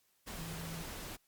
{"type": "tone in noise", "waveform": "sine", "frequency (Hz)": 164.81, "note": "E3", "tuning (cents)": 0, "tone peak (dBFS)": -43, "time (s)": [0.37, 0.83], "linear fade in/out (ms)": 20, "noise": "pink", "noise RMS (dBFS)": -45, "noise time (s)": [0.26, 1.17], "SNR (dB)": -1, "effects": ["white hiss -74 dBFS RMS until 1.27 s", "Opus 48 kbps"]}